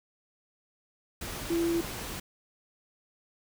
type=tone in noise; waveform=sine; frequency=336.9 Hz; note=E4; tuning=38 cents sharp; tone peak=-25 dBFS; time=1.5-1.81 s; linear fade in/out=5 ms; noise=pink; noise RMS=-38 dBFS; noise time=1.21-2.2 s; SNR=+10 dB; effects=none